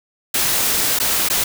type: noise with dropouts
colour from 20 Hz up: white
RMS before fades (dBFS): -18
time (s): 0.34-1.44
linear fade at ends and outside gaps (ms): 5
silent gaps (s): 0.989-0.999 / 1.287-1.299
effects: none